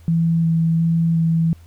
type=tone with vibrato; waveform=sine; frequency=164.81 Hz; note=E3; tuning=in tune; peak=-14 dBFS; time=0.08-1.53 s; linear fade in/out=0 ms; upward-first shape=square; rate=1.4 Hz; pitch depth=9 cents each way; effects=added 83 Hz sine -42 dBFS peak until 1.66 s + pink hiss -56 dBFS RMS until 1.66 s